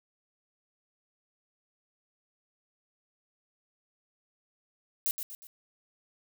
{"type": "noise with echo", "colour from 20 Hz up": "violet", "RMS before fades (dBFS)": -29, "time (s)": [5.06, 5.11], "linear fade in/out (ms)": 0, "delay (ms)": 120, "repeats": 3, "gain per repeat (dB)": -7, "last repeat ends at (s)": 5.47, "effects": []}